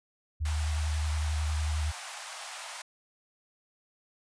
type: tone with vibrato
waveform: sine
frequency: 76.6 Hz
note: D#2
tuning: 27 cents flat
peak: -27 dBFS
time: 0.4-1.92 s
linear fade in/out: 20 ms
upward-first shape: triangle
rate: 11 Hz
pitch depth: 33 cents each way
type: high-pass noise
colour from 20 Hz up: pink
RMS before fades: -41 dBFS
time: 0.45-2.82 s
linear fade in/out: 5 ms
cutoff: 660 Hz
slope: 48 dB/octave
effects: resampled to 22050 Hz